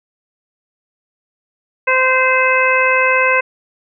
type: harmonic tone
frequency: 517 Hz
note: C5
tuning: 21 cents flat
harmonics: 1 / 2 / 3 / 4 / 5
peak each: -17 / -17 / -17 / -17 / -17 dBFS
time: 1.87-3.41 s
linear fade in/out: 10 ms
effects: none